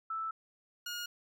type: tone pair in turn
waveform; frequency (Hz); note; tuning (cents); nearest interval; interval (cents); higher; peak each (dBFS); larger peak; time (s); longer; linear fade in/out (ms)
sine / 15% pulse; 1318.5 / 1431.9; E6 / F6; 0 / +43; minor second; 143; second; -34 / -31; second; 0.1-0.31 / 0.86-1.06; first; 5
effects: none